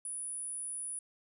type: tone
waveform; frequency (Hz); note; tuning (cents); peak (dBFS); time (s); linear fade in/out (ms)
sine; 9820; D#9; -24; -37; 0.05-0.99; 2
effects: none